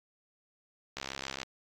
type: click train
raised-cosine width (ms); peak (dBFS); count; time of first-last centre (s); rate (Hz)
0.2; -19; 32; 0.97-1.431; 67.2
effects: AAC 48 kbps